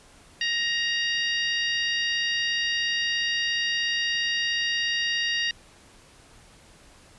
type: harmonic tone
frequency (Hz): 937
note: A#5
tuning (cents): +9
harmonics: 2 / 3 / 4 / 5 / 6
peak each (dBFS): -27 / -28 / -32 / -33 / -38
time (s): 0.41-5.51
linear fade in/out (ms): 2
effects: pink hiss -53 dBFS RMS until 7.18 s + resampled to 24000 Hz